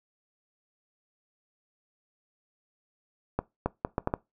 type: accelerating click train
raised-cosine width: 1 ms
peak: -12 dBFS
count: 6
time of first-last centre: 3.39-4.139 s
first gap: 270 ms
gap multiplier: 0.7
effects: noise-tail reverb RT60 0.2 s tail -21 dB re dry